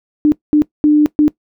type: tone bursts at uneven times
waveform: sine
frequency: 299.3 Hz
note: D4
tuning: 33 cents sharp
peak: -6 dBFS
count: 4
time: 0.25-0.32 / 0.53-0.62 / 0.84-1.06 / 1.19-1.28 s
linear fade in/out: 0 ms
effects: noise-tail reverb RT60 0.1 s tail -20 dB re dry